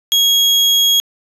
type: tone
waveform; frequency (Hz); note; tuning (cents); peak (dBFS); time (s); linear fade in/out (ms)
35% pulse; 3300; G#7; -12; -8; 0.12-1; 0
effects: resampled to 32000 Hz + 8-bit